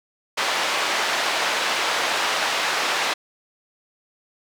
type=band-pass noise; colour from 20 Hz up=pink; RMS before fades=-23 dBFS; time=0.37-3.14 s; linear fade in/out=10 ms; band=730 to 4700 Hz; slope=12 dB/octave; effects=none